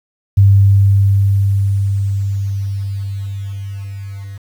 sine tone with level ramp, 99 Hz, G2, 18 cents sharp, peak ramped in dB -4 to -26 dBFS, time 0.37-4.38 s, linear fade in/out 10 ms, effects 7-bit

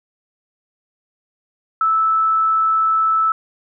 sine tone, 1312 Hz, E6, 9 cents flat, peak -13 dBFS, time 1.81-3.32 s, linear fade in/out 2 ms, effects none

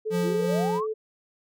sine tone with vibrato, 433.9 Hz, A4, 24 cents flat, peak -26 dBFS, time 0.05-0.94 s, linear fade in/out 20 ms, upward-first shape triangle, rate 2.5 Hz, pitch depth 15 cents each way
square tone with tremolo, 176 Hz, F3, 14 cents sharp, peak -25 dBFS, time 0.1-0.81 s, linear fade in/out 50 ms, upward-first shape sine, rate 2.7 Hz, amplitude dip 40%
sine exponential sweep, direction up, 311.1 to 1198 Hz, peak -28 dBFS, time 0.22-0.87 s, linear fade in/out 50 ms
effects none

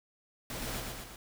pink noise with echo, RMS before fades -39 dBFS, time 0.5-0.8 s, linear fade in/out 2 ms, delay 120 ms, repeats 3, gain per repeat -3 dB, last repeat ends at 1.16 s, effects none

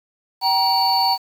triangle tone cluster, 772 / 944 / 4487 Hz, G5 / A#5 / C#8, -27 / +22 / +20 cents, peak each -18 dBFS, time 0.41-1.18 s, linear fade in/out 50 ms, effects 7-bit

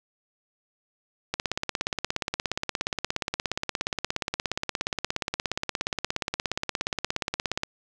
click train, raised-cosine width 0.2 ms, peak -9 dBFS, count 108, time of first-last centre 1.34-7.634 s, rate 17 Hz, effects none

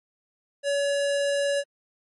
square tone, 566 Hz, C#5, 36 cents sharp, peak -23 dBFS, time 0.63-1.64 s, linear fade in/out 50 ms, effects MP3 48 kbps

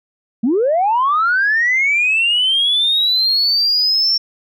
sine linear sweep, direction up, 207.7 to 5470 Hz, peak -11 dBFS, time 0.43-4.18 s, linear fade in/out 10 ms, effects tanh soft clip ceiling -8 dBFS

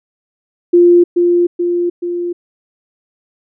sine tone with echo, 349.2 Hz, F4, in tune, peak -4 dBFS, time 0.73-1.04 s, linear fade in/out 10 ms, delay 430 ms, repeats 3, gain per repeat -4 dB, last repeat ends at 2.33 s, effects none

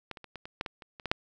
clicks, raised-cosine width 0.3 ms, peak -21 / -28 / -29 / -25 / -26 / -15 / -20 / -30 / -29 / -18 / -8 dBFS, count 11, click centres 0.113 / 0.172 / 0.243 / 0.357 / 0.455 / 0.611 / 0.662 / 0.822 / 0.998 / 1.057 / 1.115 s, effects none

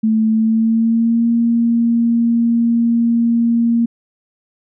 sine tone with pitch glide, 220 to 233.1 Hz, A3 to A#3, 0 to 0 cents, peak -11 dBFS, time 0.03-3.86 s, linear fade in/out 10 ms, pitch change +100 cents, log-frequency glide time 0.3-1.28 s, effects none

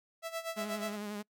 sawtooth tone with tremolo, 659.3 Hz, E5, in tune, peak -30 dBFS, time 0.22-0.97 s, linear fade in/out 50 ms, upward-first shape sine, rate 8.3 Hz, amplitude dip 80%
sawtooth tone with vibrato, 207.7 Hz, G#3, in tune, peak -34 dBFS, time 0.56-1.23 s, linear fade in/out 20 ms, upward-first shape sine, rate 11 Hz, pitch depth 34 cents each way
effects noise-tail reverb RT60 0.1 s tail -26 dB re dry

